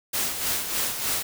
white noise with tremolo, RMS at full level -25 dBFS, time 0.13-1.23 s, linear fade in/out 10 ms, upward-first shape sine, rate 3.3 Hz, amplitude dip 55%, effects none

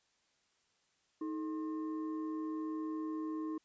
sine tone with frequency modulation, 314.4 Hz, D#4, 18 cents sharp, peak -36 dBFS, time 1.21-3.58 s, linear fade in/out 5 ms, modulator 750 Hz, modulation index 0.46, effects white hiss -75 dBFS RMS until 3.64 s + resampled to 16000 Hz

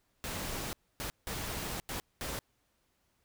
pink noise bursts at uneven times, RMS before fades -38 dBFS, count 5, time 0.24-0.73 / 1-1.1 / 1.27-1.8 / 1.89-2 / 2.21-2.39 s, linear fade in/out 0 ms, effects pink hiss -75 dBFS RMS until 3.24 s

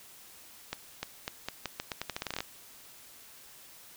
accelerating click train, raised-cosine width 0.2 ms, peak -16 dBFS, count 17, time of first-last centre 0.73-2.405 s, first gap 300 ms, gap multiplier 0.83, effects white hiss -53 dBFS RMS until 3.96 s

